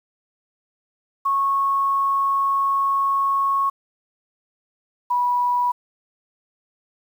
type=tone pair in turn; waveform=sine; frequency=1100 / 977.9 Hz; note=C#6 / B5; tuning=-14 / -17 cents; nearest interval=major second; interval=203 cents; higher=first; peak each=-17 dBFS; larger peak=neither; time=1.25-3.7 / 5.1-5.72 s; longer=first; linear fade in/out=10 ms; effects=8-bit